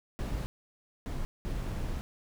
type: noise bursts at uneven times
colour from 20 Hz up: brown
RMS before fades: -34 dBFS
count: 3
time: 0.19-0.46 / 1.06-1.25 / 1.45-2.01 s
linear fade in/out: 0 ms
effects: none